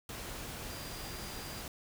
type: tone in noise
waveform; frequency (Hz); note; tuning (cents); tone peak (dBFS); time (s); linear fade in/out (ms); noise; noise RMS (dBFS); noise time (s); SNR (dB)
sine; 4800; D8; +37; -51; 0.7-1.61; 2; pink; -43; 0.09-1.68; -11
effects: none